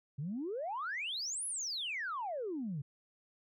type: exponential two-way sweep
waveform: sine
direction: up then down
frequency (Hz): 130.81 to 10940 to 130.81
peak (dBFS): -35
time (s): 0.18-2.82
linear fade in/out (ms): 10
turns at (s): 1.46
effects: tanh soft clip ceiling -31 dBFS